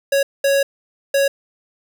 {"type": "tone bursts at uneven times", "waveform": "square", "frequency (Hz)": 554.4, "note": "C#5", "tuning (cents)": 0, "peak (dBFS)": -14, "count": 3, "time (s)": [[0.12, 0.23], [0.44, 0.63], [1.14, 1.28]], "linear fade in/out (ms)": 5, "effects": []}